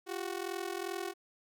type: ring-modulated tone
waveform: sawtooth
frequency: 370 Hz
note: F#4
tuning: in tune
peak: -29 dBFS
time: 0.06-1.14 s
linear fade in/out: 50 ms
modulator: 21.3 Hz
effects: none